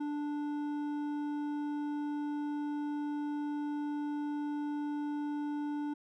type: tone with hard clipping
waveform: sine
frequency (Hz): 293.7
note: D4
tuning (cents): 0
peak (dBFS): -35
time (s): 0-5.94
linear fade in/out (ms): 10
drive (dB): 8
effects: none